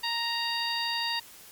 harmonic tone, 932.3 Hz, A#5, in tune, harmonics 1 / 2 / 3 / 4 / 5, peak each -34 / -35 / -35 / -35 / -33 dBFS, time 0.03-1.2 s, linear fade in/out 10 ms, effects white hiss -50 dBFS RMS until 1.51 s + Opus 48 kbps

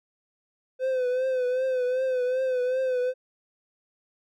triangle tone with vibrato, 510 Hz, C5, 44 cents flat, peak -21 dBFS, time 0.79-3.14 s, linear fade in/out 50 ms, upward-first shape triangle, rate 2.6 Hz, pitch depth 61 cents each way, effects none

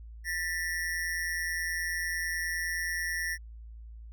square ring-modulated tone, 1865 Hz, A#6, in tune, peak -28 dBFS, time 0.24-3.38 s, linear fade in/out 50 ms, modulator 84.7 Hz, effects added 56 Hz sine -43 dBFS peak until 4.12 s

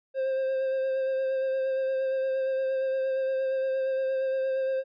triangle tone with vibrato, 529 Hz, C5, 19 cents sharp, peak -23 dBFS, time 0.14-4.84 s, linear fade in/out 50 ms, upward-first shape sine, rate 8.6 Hz, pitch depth 16 cents each way, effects resampled to 11025 Hz

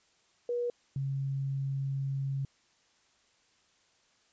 sine tone pair in turn, 482.3 / 136.68 Hz, B4 / C#3, -41 / -24 cents, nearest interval octave + minor seventh, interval 2183 cents, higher first, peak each -29 / -30 dBFS, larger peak first, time 0.49-0.7 / 0.96-2.45 s, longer second, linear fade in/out 2 ms, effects white hiss -68 dBFS RMS until 4.32 s + resampled to 16000 Hz

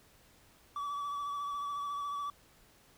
triangle tone with vibrato, 1147 Hz, D6, 41 cents flat, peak -33 dBFS, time 0.76-2.3 s, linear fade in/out 2 ms, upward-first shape sine, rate 14 Hz, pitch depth 27 cents each way, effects pink hiss -63 dBFS RMS until 2.97 s

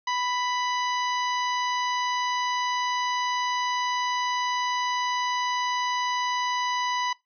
harmonic tone with a mistuned harmonic, 990 Hz, B5, 4 cents sharp, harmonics 1 / 2 / 3 / 4 / 5 / 6, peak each -26 / -32 / -36 / -38 / -40 / -42 dBFS, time 0.07-7.13 s, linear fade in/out 5 ms, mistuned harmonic 6, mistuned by +37 cents, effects noise-tail reverb RT60 0.2 s tail -22 dB re dry

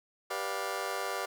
20% pulse chord, G dominant seventh, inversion none, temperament just, 392 / 490 / 588 / 705.6 Hz, G4 / B4 / D5 / F5, 0 / -14 / +2 / +18 cents, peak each -34 dBFS, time 0.3-1.26 s, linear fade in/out 10 ms, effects none

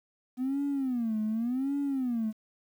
triangle tone with vibrato, 246.9 Hz, B3, in tune, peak -24 dBFS, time 0.37-2.33 s, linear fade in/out 50 ms, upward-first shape sine, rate 0.88 Hz, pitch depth 240 cents each way, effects tanh soft clip ceiling -24 dBFS + 10-bit

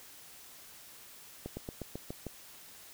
slowing click train, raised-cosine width 2 ms, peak -25 dBFS, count 7, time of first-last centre 1.46-2.267 s, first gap 110 ms, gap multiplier 1.08, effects white hiss -53 dBFS RMS until 2.93 s

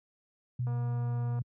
sine tone with pitch glide, 123.4 to 121.77 Hz, B2 to B2, -1 to -24 cents, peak -28 dBFS, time 0.59-1.42 s, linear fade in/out 5 ms, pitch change -23 cents, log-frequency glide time 0.72-1.15 s
click train, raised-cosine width 1 ms, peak -34 dBFS, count 173, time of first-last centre 0.67-1.39 s, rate 239 Hz
effects high-pass 80 Hz 12 dB/octave

